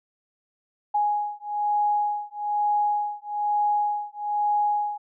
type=beating tone pair; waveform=sine; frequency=830.6 / 831.7 Hz; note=G#5 / G#5; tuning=0 / +2 cents; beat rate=1.1 Hz; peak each=-25 dBFS; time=0.94-4.98 s; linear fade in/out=10 ms; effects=none